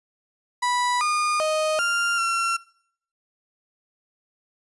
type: tone with pitch steps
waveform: 35% pulse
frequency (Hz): 983 / 1218 / 622 / 1394 / 1362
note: B5 / D#6 / D#5 / F6 / F6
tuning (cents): -8 / -37 / -1 / -4 / -44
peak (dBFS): -19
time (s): 0.62-2.57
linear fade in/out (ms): 10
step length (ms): 390
effects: noise-tail reverb RT60 0.6 s tail -22 dB re dry + resampled to 24000 Hz